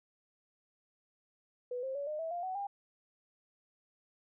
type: tone with pitch steps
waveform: sine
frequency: 493.9 / 529.3 / 567.3 / 608.1 / 651.7 / 698.5 / 748.6 / 802.3 Hz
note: B4 / C5 / C#5 / D#5 / E5 / F5 / F#5 / G5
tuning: 0 / +20 / +40 / -40 / -20 / 0 / +20 / +40 cents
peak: -35 dBFS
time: 1.71-2.67 s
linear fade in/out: 5 ms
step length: 120 ms
effects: none